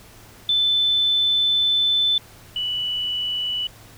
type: tone pair in turn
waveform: sine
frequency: 3520 / 2960 Hz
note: A7 / F#7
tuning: 0 / 0 cents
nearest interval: minor third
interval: 300 cents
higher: first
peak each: -16 / -22 dBFS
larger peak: first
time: 0.49-2.18 / 2.56-3.67 s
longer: first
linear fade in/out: 2 ms
effects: added 108 Hz sine -51 dBFS peak until 3.97 s + pink hiss -47 dBFS RMS until 3.97 s